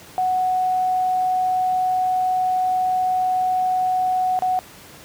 sine tone with dropouts, 740 Hz, F#5, in tune, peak -17 dBFS, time 0.18-4.59 s, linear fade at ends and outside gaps 0 ms, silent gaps 4.39-4.422 s, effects pink hiss -43 dBFS RMS until 5.04 s + high-pass 80 Hz 12 dB/octave

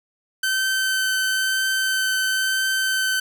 sawtooth tone with vibrato, 1538 Hz, G6, 33 cents flat, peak -16 dBFS, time 0.43-3.2 s, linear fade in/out 5 ms, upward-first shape triangle, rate 1 Hz, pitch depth 9 cents each way, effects none

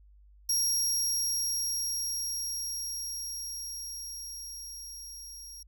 25% pulse tone with level ramp, 5610 Hz, F8, 7 cents sharp, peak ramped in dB -20 to -39 dBFS, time 0.49-5.63 s, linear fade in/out 5 ms, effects added 50 Hz sine -54 dBFS peak until 5.67 s

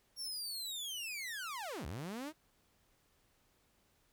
sawtooth linear two-way sweep, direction down then up, 5588 to 61.74 to 325.3 Hz, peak -37 dBFS, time 0.16-2.33 s, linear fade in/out 50 ms, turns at 1.86 s, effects pink hiss -73 dBFS RMS until 4.12 s

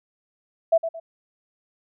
sine tone with echo, 659.3 Hz, E5, in tune, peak -13 dBFS, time 0.72-0.78 s, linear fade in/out 10 ms, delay 110 ms, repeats 2, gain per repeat -10 dB, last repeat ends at 1 s, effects none

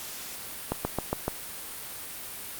slowing click train, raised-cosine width 1 ms, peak -12 dBFS, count 5, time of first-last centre 0.72-1.28 s, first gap 130 ms, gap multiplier 1.05, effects white hiss -39 dBFS RMS until 2.59 s + Opus 48 kbps

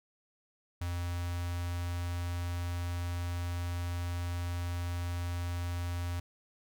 square tone with notch filter, 87.31 Hz, F2, in tune, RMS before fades -35 dBFS, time 0.81-6.2 s, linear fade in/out 5 ms, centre 370 Hz, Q 0.83, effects none

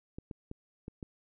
clicks, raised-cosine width 3 ms, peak -28 dBFS, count 5, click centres 0.185 / 0.312 / 0.514 / 0.881 / 1.028 s, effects none

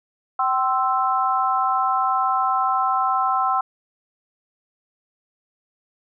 sine chord, C major, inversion second, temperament equal with one note detuned, 768.7 / 1046.5 / 1318.5 Hz, G5 / C6 / E6, -34 / 0 / 0 cents, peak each -22 dBFS, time 0.39-3.61 s, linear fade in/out 5 ms, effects none

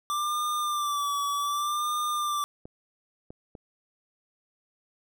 square tone with vibrato, 1174.7 Hz, D6, in tune, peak -27 dBFS, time 0.1-2.44 s, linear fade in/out 0 ms, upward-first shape sine, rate 0.66 Hz, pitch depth 50 cents each way
clicks, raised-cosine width 2 ms, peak -29 dBFS, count 3, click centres 2.655 / 3.305 / 3.552 s
effects none

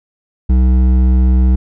triangle tone with hard clipping, 63.2 Hz, B1, 41 cents sharp, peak -9 dBFS, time 0.49-1.56 s, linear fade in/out 10 ms, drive 13 dB, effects none

